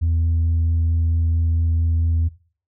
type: tone with vibrato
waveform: sine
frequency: 82.41 Hz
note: E2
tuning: in tune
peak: -14 dBFS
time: 0.01-2.29 s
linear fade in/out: 20 ms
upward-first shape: sine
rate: 4.5 Hz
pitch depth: 8 cents each way
effects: noise-tail reverb RT60 0.4 s tail -18 dB re dry + tanh soft clip ceiling -14 dBFS